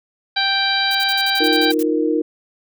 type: harmonic tone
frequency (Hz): 784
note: G5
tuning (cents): 0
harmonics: 1 / 2 / 3 / 4 / 5 / 6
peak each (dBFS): -23 / -21 / -26 / -26 / -20 / -25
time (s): 0.36-1.72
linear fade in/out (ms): 10
type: noise bursts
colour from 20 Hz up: blue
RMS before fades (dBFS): -30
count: 11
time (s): 0.91-1.829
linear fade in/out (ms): 2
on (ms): 39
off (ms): 49
type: chord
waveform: sine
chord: Eb suspended second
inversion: none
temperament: equal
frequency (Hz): 311.1 / 349.2 / 466.2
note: Eb4 / F4 / Bb4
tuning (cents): 0 / 0 / 0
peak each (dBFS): -18 / -22 / -20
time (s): 1.4-2.22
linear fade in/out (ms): 10
effects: none